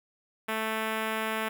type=tone with notch filter; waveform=5% pulse; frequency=220 Hz; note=A3; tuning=in tune; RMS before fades=-31 dBFS; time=0.48-1.49 s; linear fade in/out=10 ms; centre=6200 Hz; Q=0.93; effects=none